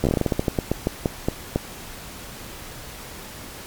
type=slowing click train; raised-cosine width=2 ms; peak=-6 dBFS; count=18; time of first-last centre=0.04-1.56 s; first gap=13 ms; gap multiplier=1.21; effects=pink hiss -38 dBFS RMS until 3.66 s + MP3 96 kbps